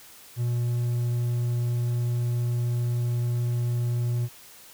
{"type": "tone", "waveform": "triangle", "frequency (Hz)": 120.3, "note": "B2", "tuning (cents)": -45, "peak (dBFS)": -21, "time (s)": [0.36, 4.29], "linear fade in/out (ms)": 50, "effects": ["white hiss -49 dBFS RMS until 4.73 s"]}